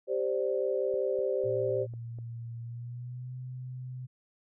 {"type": "chord", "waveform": "sine", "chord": "G suspended fourth", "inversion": "none", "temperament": "just", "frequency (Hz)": [392, 522.7, 588], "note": ["G4", "C5", "D5"], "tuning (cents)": [0, -2, 2], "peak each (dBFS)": [-31, -30, -34], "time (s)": [0.07, 1.87], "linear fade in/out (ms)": 50}
{"type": "click train", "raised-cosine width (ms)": 2, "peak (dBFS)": -37, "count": 6, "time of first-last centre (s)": [0.94, 2.187], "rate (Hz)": 4.01}
{"type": "tone with pitch glide", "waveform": "sine", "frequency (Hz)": [116.54, 127.09], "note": ["A#2", "C3"], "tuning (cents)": [0, -50], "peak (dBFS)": -37, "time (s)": [1.44, 4.07], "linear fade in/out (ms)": 20, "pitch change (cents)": 150, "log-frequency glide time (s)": [2.61, 3.35]}
{"effects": []}